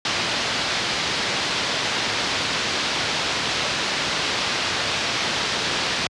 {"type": "low-pass noise", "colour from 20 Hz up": "white", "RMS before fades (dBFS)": -24, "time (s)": [0.05, 6.07], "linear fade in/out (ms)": 2, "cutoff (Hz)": 4900, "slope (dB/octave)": 24, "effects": ["high-pass 80 Hz 12 dB/octave", "resampled to 24000 Hz"]}